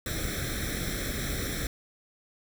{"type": "noise with comb filter", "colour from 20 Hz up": "pink", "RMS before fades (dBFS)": -32, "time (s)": [0.06, 1.67], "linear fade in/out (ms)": 2, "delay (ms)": 0.53, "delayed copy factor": 0.95, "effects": []}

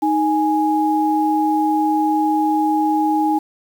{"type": "tone pair together", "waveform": "sine", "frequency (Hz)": [311.5, 830.6], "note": ["D#4", "G#5"], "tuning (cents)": [2, 0], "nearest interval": "octave + perfect fourth", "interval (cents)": 1698, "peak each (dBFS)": -17, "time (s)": [0.02, 3.39], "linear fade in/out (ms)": 10, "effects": ["7-bit"]}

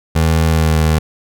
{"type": "tone with pitch glide", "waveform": "25% pulse", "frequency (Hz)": [80.4, 78.43], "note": ["E2", "D#2"], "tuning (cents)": [-43, 14], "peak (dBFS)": -7, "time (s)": [0.15, 0.99], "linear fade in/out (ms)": 10, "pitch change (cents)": -43, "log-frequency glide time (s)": [0.47, 0.78], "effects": []}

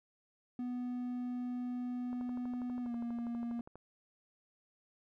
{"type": "tone with pitch glide", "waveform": "triangle", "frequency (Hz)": [246.9, 235.9], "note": ["B3", "A#3"], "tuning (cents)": [0, 21], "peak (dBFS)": -34, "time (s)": [0.59, 3.61], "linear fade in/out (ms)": 2, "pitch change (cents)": -79, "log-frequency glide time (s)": [2.81, 2.93]}
{"type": "click train", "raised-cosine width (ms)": 1, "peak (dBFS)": -37, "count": 21, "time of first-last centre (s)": [2.13, 3.756], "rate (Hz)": 12.3}
{"effects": []}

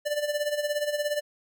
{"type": "tone with tremolo", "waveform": "square", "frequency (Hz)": 590, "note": "D5", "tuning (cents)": 8, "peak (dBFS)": -24, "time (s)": [0.05, 1.21], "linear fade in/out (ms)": 20, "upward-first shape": "sine", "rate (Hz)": 17, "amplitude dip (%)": 70, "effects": []}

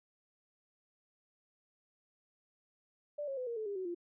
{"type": "tone with pitch steps", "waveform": "sine", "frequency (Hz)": [587.3, 544.8, 505.4, 468.8, 434.9, 403.5, 374.3, 347.2], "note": ["D5", "C#5", "B4", "A#4", "A4", "G#4", "F#4", "F4"], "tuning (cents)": [0, -30, 40, 10, -20, -50, 20, -10], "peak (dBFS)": -36, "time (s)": [3.18, 3.948], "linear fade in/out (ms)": 10, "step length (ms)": 96, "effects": []}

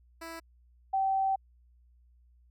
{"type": "tone pair in turn", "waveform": ["10% pulse", "sine"], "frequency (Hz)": [329.6, 772.7], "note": ["E4", "G5"], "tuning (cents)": [0, -25], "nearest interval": "octave + minor third", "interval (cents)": 1475, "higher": "second", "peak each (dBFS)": [-32, -25], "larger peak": "second", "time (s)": [[0.21, 0.4], [0.93, 1.36]], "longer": "second", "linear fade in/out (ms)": 10, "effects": ["added 60 Hz sine -59 dBFS peak until 2.5 s"]}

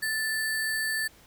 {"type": "tone with sample-and-hold", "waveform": "sine", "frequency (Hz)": 1757, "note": "A6", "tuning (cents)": -3, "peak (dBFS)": -26, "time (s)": [0.02, 1.08], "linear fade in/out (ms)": 10, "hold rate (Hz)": 6300, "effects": ["pink hiss -56 dBFS RMS until 1.26 s"]}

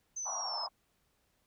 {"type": "linear sweep", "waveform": "sine", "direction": "down", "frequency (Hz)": [6200, 5070], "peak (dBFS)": -36, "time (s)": [0.16, 0.67], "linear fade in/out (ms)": 10}
{"type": "band-pass noise", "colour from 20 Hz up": "white", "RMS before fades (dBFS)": -41, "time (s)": [0.25, 0.69], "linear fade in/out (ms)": 20, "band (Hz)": [670, 1100], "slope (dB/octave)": 48}
{"effects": ["pink hiss -75 dBFS RMS until 1.46 s"]}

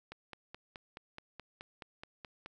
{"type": "click train", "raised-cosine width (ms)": 0.3, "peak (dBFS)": -29, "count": 12, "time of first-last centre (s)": [0.12, 2.46], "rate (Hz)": 4.7, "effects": []}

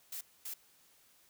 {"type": "noise bursts at uneven times", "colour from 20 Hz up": "blue", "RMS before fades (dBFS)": -42, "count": 2, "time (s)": [[0.12, 0.21], [0.45, 0.54]], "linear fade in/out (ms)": 5, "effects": ["white hiss -66 dBFS RMS until 1.29 s"]}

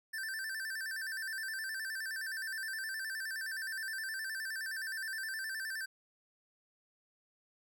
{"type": "tone with vibrato", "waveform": "square", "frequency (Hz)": 1661.2, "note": "G#6", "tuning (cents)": 0, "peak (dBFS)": -38, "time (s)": [0.13, 5.86], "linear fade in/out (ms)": 10, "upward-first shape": "square", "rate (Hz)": 9.6, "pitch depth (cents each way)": 110, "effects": []}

